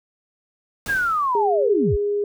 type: noise with exponential decay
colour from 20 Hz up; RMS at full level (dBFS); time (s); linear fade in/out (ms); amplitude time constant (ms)
pink; -31; 0.86-1.55; 1; 150
type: linear sweep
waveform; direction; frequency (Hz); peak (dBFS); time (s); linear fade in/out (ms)
sine; down; 1662 to 32.7; -18; 0.88-1.97; 20
type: tone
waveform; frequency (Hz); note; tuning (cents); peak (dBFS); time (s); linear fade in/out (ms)
sine; 410; G#4; -22; -19; 1.35-2.24; 2
effects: none